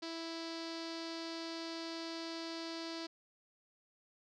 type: tone with low-pass filter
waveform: sawtooth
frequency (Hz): 329.6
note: E4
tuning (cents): 0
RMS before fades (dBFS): -43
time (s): 0.02-3.07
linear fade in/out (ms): 10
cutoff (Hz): 4700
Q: 4.9
effects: none